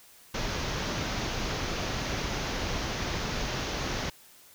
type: low-pass noise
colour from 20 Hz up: pink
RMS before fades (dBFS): -32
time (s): 0.34-4.1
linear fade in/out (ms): 5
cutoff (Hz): 6600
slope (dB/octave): 96
effects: white hiss -55 dBFS RMS until 4.54 s